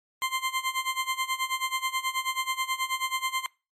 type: tone with tremolo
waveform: 20% pulse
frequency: 1046.5 Hz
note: C6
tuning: in tune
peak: -19 dBFS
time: 0.22-3.46 s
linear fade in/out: 0 ms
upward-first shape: sine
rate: 9.3 Hz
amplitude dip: 85%
effects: noise-tail reverb RT60 0.3 s tail -25 dB re dry + MP3 64 kbps